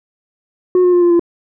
sine tone with pitch steps, 363.9 / 358.5 / 353.1 / 347.9 / 342.7 Hz, F#4 / F4 / F4 / F4 / F4, -29 / +45 / +19 / -7 / -33 cents, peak -5 dBFS, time 0.75-1.195 s, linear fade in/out 2 ms, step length 89 ms, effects tanh soft clip ceiling -7 dBFS

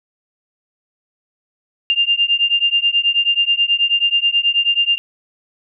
sine beating tone pair, 2794 / 2803.3 Hz, F7 / F7, 0 / +6 cents, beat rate 9.3 Hz, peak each -16 dBFS, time 1.9-4.98 s, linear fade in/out 0 ms, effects none

